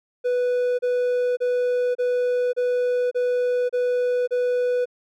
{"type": "tone bursts", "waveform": "triangle", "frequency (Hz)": 493.9, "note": "B4", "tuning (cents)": 0, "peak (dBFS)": -17, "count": 8, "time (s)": [0.24, 4.857], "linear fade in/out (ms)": 20, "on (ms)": 550, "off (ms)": 31, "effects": []}